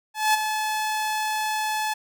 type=tone with ADSR envelope; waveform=sawtooth; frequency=861 Hz; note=A5; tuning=38 cents flat; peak=-12 dBFS; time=0.14-1.94 s; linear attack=200 ms; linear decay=16 ms; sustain=-8 dB; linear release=10 ms; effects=none